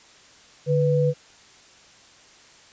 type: tone pair together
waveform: sine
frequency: 146.84 / 493.9 Hz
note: D3 / B4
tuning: 0 / 0 cents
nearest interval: octave + major sixth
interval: 2100 cents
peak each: -20 dBFS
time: 0.66-1.14 s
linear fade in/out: 50 ms
effects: white hiss -51 dBFS RMS until 2.72 s + resampled to 16000 Hz